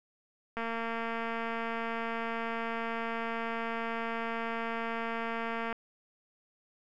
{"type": "click train", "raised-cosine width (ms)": 0.5, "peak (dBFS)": -21, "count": 1182, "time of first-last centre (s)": [0.57, 5.727], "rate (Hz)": 229, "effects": []}